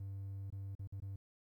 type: tone with dropouts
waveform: triangle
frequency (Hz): 98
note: G2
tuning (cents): 0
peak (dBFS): -39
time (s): 0-1.16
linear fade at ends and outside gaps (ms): 5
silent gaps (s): 0.503-0.524 / 0.752-0.793 / 0.874-0.923 / 1.002-1.021
effects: tanh soft clip ceiling -35 dBFS + 13-bit